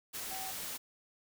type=tone in noise; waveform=sine; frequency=763 Hz; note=G5; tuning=47 cents flat; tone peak=-43 dBFS; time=0.3-0.52 s; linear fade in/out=20 ms; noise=white; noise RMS=-41 dBFS; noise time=0.13-0.78 s; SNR=-5 dB; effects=none